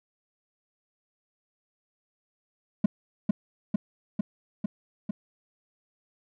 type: tone with echo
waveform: triangle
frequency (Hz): 207.7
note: G#3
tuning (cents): 0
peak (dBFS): -14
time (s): 2.84-2.86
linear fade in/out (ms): 5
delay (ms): 450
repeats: 5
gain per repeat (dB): -2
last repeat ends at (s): 5.11
effects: none